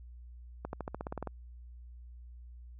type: accelerating click train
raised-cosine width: 1 ms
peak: -23 dBFS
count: 11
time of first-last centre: 0.65-1.273 s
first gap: 81 ms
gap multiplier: 0.94
effects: added 60 Hz sine -47 dBFS peak until 2.79 s